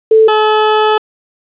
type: tone pair in turn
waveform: sine / 20% pulse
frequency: 440.4 / 429.8 Hz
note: A4 / A4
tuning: +2 / -41 cents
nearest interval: unison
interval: 43 cents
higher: first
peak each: -3 dBFS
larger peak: neither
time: 0.11-0.28 / 0.28-0.98 s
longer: second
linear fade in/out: 5 ms
effects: resampled to 8000 Hz + 7-bit